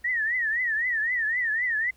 sine tone with vibrato, 1861 Hz, A#6, 3 cents flat, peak -23 dBFS, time 0.04-1.91 s, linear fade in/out 10 ms, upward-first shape triangle, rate 3.9 Hz, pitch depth 170 cents each way, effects added 60 Hz sine -58 dBFS peak until 1.96 s + pink hiss -62 dBFS RMS until 1.96 s

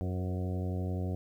harmonic tone with a mistuned harmonic, 91.7 Hz, F#2, 15 cents flat, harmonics 1 / 2 / 3 / 4 / 5 / 6 / 7 / 8, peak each -32 / -38 / -42 / -44 / -46 / -48 / -49 / -50 dBFS, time 0.01-1.15 s, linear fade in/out 0 ms, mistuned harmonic 5, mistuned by +30 cents, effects 11-bit

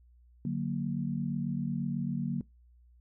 sine chord, D augmented, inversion none, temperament equal, 146.83 / 185 / 233.1 Hz, D3 / F#3 / A#3, 0 / 0 / 0 cents, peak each -34 dBFS, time 0.45-2.41 s, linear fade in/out 2 ms, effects noise-tail reverb RT60 0.2 s tail -23 dB re dry + added 60 Hz sine -57 dBFS peak until 3 s

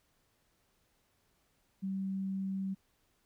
sine tone, 192.5 Hz, G3, 31 cents flat, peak -33 dBFS, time 1.82-2.75 s, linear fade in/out 20 ms, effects pink hiss -74 dBFS RMS until 3.25 s

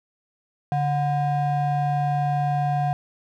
triangle ring-modulated tone, 436.2 Hz, A4, 15 cents flat, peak -15 dBFS, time 0.72-2.93 s, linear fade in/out 0 ms, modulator 292 Hz, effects none

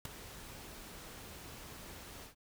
pink noise with ADSR envelope, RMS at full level -36 dBFS, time 0.05-2.35 s, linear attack 4 ms, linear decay 6 ms, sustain -14 dB, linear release 110 ms, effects none

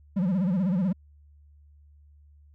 triangle tone with vibrato, 185 Hz, F#3, in tune, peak -20 dBFS, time 0.16-0.93 s, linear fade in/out 10 ms, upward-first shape sine, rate 16 Hz, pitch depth 160 cents each way, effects added 73 Hz sine -52 dBFS peak until 2.54 s

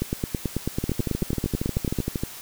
two click trains, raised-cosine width 3 ms, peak -11 / -12 dBFS, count 19 / 19, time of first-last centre 0.02-1.987 / 0.84-2.235 s, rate 9.15 / 12.9 Hz, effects white hiss -40 dBFS RMS until 2.41 s

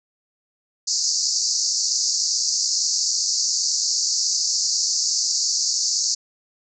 pink band-pass noise, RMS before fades -22 dBFS, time 0.87-6.15 s, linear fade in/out 10 ms, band 4500 to 7100 Hz, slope 96 dB/octave, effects none

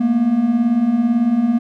triangle beating tone pair, 220 / 238 Hz, A3 / A#3, 0 / +36 cents, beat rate 18 Hz, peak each -18 / -12 dBFS, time 0-1.59 s, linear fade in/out 10 ms, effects none

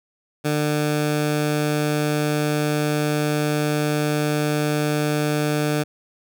15% pulse tone, 150 Hz, D3, 37 cents sharp, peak -13 dBFS, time 0.44-5.84 s, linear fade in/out 20 ms, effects none

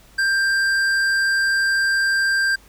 sine tone with hard clipping, 1583 Hz, G6, 17 cents sharp, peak -18 dBFS, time 0.18-2.56 s, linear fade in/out 10 ms, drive 10 dB, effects added 50 Hz sine -51 dBFS peak until 2.68 s + pink hiss -51 dBFS RMS until 2.68 s

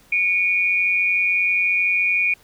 sine tone pair together, 2245 / 2431 Hz, C#7 / D#7, +21 / -41 cents, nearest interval minor second, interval 138 cents, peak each -23 / -17 dBFS, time 0.12-2.34 s, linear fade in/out 5 ms, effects pink hiss -53 dBFS RMS until 2.43 s

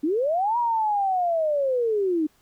sine linear two-way sweep, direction up then down, 277.2 to 968 to 297.1 Hz, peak -20 dBFS, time 0.03-2.27 s, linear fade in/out 10 ms, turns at 0.58 s, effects pink hiss -62 dBFS RMS until 2.41 s

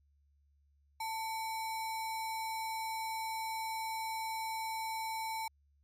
sine tone with sample-and-hold, 890 Hz, A5, 20 cents sharp, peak -35 dBFS, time 1-5.48 s, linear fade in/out 5 ms, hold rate 3150 Hz, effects added 71 Hz sine -67 dBFS peak until 5.83 s + MP3 64 kbps

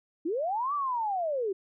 sine linear two-way sweep, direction up then down, 293.7 to 1187 to 365.8 Hz, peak -27 dBFS, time 0.25-1.53 s, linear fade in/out 10 ms, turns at 0.74 s, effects none

